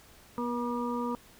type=harmonic tone with a mistuned harmonic; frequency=240 Hz; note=B3; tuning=49 cents flat; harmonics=1 / 2 / 4 / 5; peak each=-32 / -36 / -36 / -39 dBFS; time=0.38-1.15 s; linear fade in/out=0 ms; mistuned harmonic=1; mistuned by=+17 cents; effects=pink hiss -56 dBFS RMS until 1.39 s